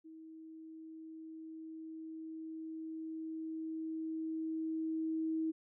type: tone with level ramp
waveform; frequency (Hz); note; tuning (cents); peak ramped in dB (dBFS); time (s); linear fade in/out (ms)
sine; 319.9; D#4; +48; -50 to -32; 0.04-5.52; 20
effects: none